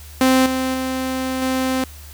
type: tone with level steps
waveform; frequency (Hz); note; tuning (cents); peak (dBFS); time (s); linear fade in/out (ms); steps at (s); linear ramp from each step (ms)
sawtooth; 260.3; C4; -9; -8 / -15 / -17 / -14; 0.21-1.84; 2; 0.46 / 0.74 / 1.42; 2
effects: added 74 Hz sine -37 dBFS peak until 2.13 s + white hiss -43 dBFS RMS until 2.13 s

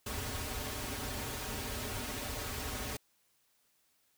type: noise with comb filter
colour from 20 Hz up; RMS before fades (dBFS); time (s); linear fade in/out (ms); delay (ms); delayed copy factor
pink; -39; 0.06-2.97; 5; 5.9; -0.95
effects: white hiss -73 dBFS RMS until 4.17 s

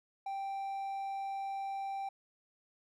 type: tone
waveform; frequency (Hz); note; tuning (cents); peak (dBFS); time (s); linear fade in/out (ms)
triangle; 784; G5; 0; -34; 0.26-2.09; 5
effects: none

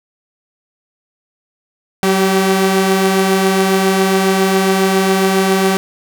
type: tone pair together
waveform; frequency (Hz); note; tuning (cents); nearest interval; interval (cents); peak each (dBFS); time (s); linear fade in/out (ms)
sawtooth; 189.4 / 386.1; F#3 / G4; +41 / -26; octave; 1233; -10; 2.03-5.77; 0
effects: none

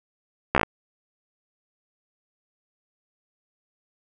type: slowing click train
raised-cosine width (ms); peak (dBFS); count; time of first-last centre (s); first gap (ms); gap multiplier
0.5; -3; 6; 0.55-0.632; 14; 1.08
effects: none

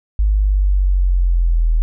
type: linear sweep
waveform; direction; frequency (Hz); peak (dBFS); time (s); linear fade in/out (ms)
sine; down; 52 to 39.79; -11; 0.19-1.82; 0
effects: none

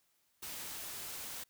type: noise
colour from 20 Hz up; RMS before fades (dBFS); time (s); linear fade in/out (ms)
white; -44; 0.42-1.44; 10
effects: white hiss -75 dBFS RMS until 1.49 s

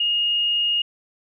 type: tone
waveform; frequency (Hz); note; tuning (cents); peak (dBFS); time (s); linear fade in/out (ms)
sine; 2854; F7; +37; -18; 0-0.82; 5
effects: none

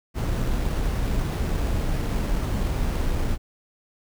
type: noise with sample-and-hold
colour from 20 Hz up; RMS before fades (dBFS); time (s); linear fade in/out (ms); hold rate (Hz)
brown; -24; 0.14-3.38; 50; 7350
effects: none

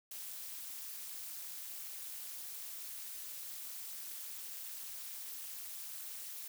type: noise with amplitude modulation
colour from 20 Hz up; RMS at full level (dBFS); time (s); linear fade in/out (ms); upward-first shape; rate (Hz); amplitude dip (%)
blue; -42; 0.11-6.48; 5; sine; 255; 85
effects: none

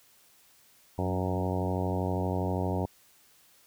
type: harmonic tone with a mistuned harmonic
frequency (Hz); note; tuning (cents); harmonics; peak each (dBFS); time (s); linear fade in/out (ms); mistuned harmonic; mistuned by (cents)
92.5; F#2; 0; 1 / 2 / 3 / 4 / 5 / 6 / 7 / 8 / 9 / 10; -31 / -34 / -36 / -37 / -38 / -39 / -39 / -40 / -41 / -41; 0.98-2.86; 5; 2; -35
effects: white hiss -61 dBFS RMS until 3.66 s

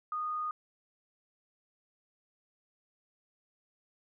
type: tone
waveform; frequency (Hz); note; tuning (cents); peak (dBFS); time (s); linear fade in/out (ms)
sine; 1233; D#6; -16; -32; 0.12-0.51; 2
effects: none

